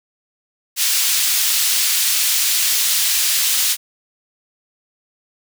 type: high-pass noise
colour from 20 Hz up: pink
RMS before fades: -17 dBFS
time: 0.76-3.77 s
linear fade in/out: 50 ms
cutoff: 3500 Hz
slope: 12 dB/octave
effects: none